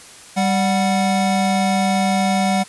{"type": "tone pair together", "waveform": "square", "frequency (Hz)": [195.39, 739], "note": ["G3", "F#5"], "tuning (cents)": [-5, -2], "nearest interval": "octave + major seventh", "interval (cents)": 2303, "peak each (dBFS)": [-18, -20], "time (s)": [0.36, 2.64], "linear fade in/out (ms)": 20, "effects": ["white hiss -41 dBFS RMS until 2.68 s", "resampled to 24000 Hz"]}